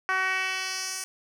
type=tone with band-pass filter sweep; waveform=10% pulse; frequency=376.8 Hz; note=F#4; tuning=32 cents sharp; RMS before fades=-29 dBFS; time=0.09-1.04 s; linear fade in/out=0 ms; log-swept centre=1400 to 8200 Hz; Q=1.6; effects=none